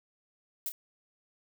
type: noise with echo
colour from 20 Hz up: violet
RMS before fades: -34 dBFS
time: 0.66-0.69 s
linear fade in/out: 0 ms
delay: 30 ms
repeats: 1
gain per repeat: -9 dB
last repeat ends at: 0.72 s
effects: none